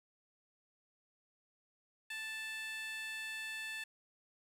15% pulse tone with high-pass filter, 880 Hz, A5, in tune, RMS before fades -43 dBFS, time 2.1-3.84 s, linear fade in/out 5 ms, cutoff 2000 Hz, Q 2.3, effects resampled to 32000 Hz + 10-bit

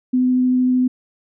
sine tone with vibrato, 253 Hz, B3, 42 cents sharp, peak -13 dBFS, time 0.13-0.88 s, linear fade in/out 10 ms, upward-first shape triangle, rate 13 Hz, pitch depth 8 cents each way, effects none

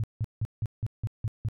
sine tone bursts, 110 Hz, A2, in tune, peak -25 dBFS, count 8, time 0-1.486 s, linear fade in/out 0 ms, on 37 ms, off 170 ms, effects none

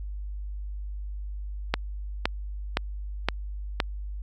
click train, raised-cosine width 0.3 ms, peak -6 dBFS, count 5, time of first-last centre 1.74-3.802 s, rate 1.94 Hz, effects added 50 Hz sine -32 dBFS peak until 4.22 s

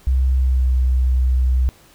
sine tone with pitch glide, 64.9 to 63.56 Hz, C2 to C2, -13 to -50 cents, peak -13 dBFS, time 0.07-1.69 s, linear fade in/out 0 ms, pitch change -37 cents, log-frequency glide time 0.39-0.7 s, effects pink hiss -50 dBFS RMS until 1.94 s

